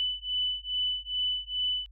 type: beating tone pair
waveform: sine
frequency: 2991 / 2993.4 Hz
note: F#7 / F#7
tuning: +18 / +19 cents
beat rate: 2.4 Hz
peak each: -31 dBFS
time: 0-1.86 s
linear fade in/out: 0 ms
effects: added 50 Hz sine -49 dBFS peak until 1.91 s